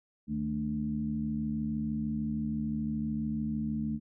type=harmonic tone with a mistuned harmonic; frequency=73.42 Hz; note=D2; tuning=in tune; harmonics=1 / 2 / 3 / 4; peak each=-42 / -38 / -31 / -40 dBFS; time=0.27-4 s; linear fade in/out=50 ms; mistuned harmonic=2; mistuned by=+84 cents; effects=none